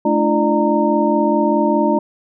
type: tone cluster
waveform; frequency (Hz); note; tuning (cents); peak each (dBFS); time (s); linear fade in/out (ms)
sine; 217 / 293.3 / 338.1 / 598 / 922; A3 / D4 / E4 / D5 / A#5; -24 / -2 / +44 / +31 / -19; -19; 0.05-1.99; 5
effects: none